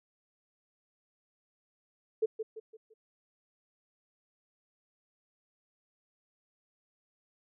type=tone with echo; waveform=sine; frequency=440 Hz; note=A4; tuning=in tune; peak=-24 dBFS; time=2.22-2.26 s; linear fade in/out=10 ms; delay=170 ms; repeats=4; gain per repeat=-8 dB; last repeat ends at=2.94 s; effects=none